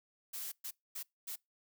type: noise bursts at uneven times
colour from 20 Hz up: blue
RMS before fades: -42 dBFS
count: 4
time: 0.33-0.52 / 0.64-0.71 / 0.95-1.03 / 1.27-1.36 s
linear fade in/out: 10 ms
effects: noise-tail reverb RT60 0.2 s tail -25 dB re dry